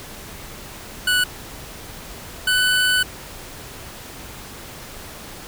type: tone pair in turn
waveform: 25% pulse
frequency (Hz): 1480 / 1496.3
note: F#6 / F#6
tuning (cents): 0 / +19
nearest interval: unison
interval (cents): 19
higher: second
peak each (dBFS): -12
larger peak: neither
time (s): 1.07-1.24 / 2.47-3.03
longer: second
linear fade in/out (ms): 5
effects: pink hiss -37 dBFS RMS until 5.47 s